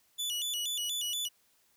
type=tone with vibrato; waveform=sawtooth; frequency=3189 Hz; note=G7; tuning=29 cents sharp; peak=-29 dBFS; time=0.18-1.29 s; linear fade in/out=20 ms; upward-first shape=square; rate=4.2 Hz; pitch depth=150 cents each way; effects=white hiss -69 dBFS RMS until 1.76 s